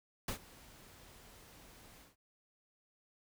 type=noise with ADSR envelope; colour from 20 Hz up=pink; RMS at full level=-37 dBFS; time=0.28-2.16 s; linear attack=4 ms; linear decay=95 ms; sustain=-21 dB; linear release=150 ms; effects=none